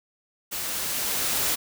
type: noise with level ramp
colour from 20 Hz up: white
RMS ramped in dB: -31 to -24 dBFS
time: 0.51-1.56 s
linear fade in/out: 20 ms
effects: none